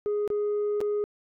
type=tone with dropouts; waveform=sine; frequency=415.3 Hz; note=G#4; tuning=in tune; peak=-22 dBFS; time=0.06-1.04 s; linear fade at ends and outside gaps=0 ms; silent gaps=0.277-0.302 / 0.805-0.813 s; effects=tanh soft clip ceiling -23 dBFS